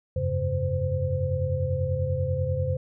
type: tone cluster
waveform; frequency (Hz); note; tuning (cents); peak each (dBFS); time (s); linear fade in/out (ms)
sine; 87.2 / 97.4 / 135.5 / 516; F2 / G2 / C#3 / C5; -2 / -11 / -39 / -24; -29; 0.16-2.77; 5
effects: none